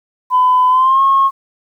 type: tone with pitch glide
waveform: sine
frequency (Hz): 1007 to 1085.5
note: B5 to C#6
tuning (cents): +33 to -37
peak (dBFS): -7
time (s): 0.3-1.31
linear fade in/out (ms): 50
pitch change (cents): +130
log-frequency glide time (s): 0.69-1.02
effects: tanh soft clip ceiling -3 dBFS + 8-bit